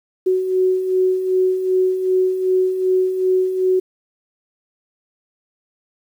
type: beating tone pair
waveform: sine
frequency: 369.9 / 372.5 Hz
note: F#4 / F#4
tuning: 0 / +12 cents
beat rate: 2.6 Hz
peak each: -23 / -15 dBFS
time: 0.26-3.8 s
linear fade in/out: 10 ms
effects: 8-bit